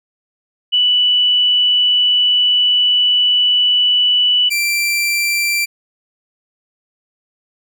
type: tone pair in turn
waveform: sine / sawtooth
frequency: 2965 / 2353 Hz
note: F#7 / D7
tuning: +3 / +3 cents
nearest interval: major third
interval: 400 cents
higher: first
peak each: -10 / -11 dBFS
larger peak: first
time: 0.72-4.5 / 4.5-5.66 s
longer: first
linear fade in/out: 20 ms
effects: none